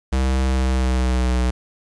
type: tone with pitch glide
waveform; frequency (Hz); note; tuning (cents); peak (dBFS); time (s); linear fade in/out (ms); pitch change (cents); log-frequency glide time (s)
square; 65.41 to 62.17; C2 to B1; 0 to +12; -17; 0.12-1.51; 10; -88; 0.42-1.39
effects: resampled to 22050 Hz + 8-bit